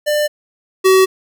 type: tone pair in turn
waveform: square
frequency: 596 / 378.5 Hz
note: D5 / F#4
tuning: +25 / +39 cents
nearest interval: minor sixth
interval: 786 cents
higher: first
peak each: -14 / -8 dBFS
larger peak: second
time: 0.06-0.28 / 0.84-1.06 s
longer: neither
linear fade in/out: 20 ms
effects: none